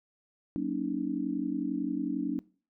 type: chord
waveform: sine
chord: D# minor seventh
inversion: first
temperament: just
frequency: 186.68 / 233.3 / 280 / 311.1 Hz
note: F#3 / A#3 / C#4 / D#4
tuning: +16 / +2 / +18 / 0 cents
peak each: -37 / -36 / -32 / -35 dBFS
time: 0.56-2.39 s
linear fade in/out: 0 ms
effects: noise-tail reverb RT60 0.4 s tail -21 dB re dry